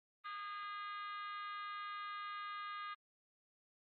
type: harmonic tone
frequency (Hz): 408.9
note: G#4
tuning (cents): -27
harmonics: 3 / 4 / 5 / 6 / 7 / 8 / 9 / 10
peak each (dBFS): -44 / -52 / -54 / -61 / -60 / -61 / -60 / -65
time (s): 0.24-2.95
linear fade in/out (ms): 20
effects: Opus 24 kbps